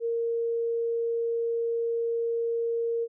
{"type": "tone", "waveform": "sine", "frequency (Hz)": 463.8, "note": "A#4", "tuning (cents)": -9, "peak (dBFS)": -25, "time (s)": [0, 3.08], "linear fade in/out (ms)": 50, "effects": []}